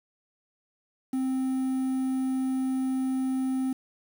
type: tone with quantisation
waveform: triangle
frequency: 261.6 Hz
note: C4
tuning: in tune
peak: -23 dBFS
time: 1.13-3.73 s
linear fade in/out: 5 ms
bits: 8
effects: none